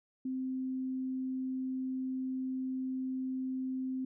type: tone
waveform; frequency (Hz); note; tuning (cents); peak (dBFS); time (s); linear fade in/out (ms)
sine; 260; C4; -11; -33; 0.25-4.05; 5
effects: none